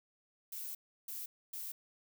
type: noise bursts at uneven times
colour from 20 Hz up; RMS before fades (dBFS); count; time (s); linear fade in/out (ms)
violet; -43; 3; 0.52-0.75 / 1.08-1.26 / 1.53-1.72; 5
effects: none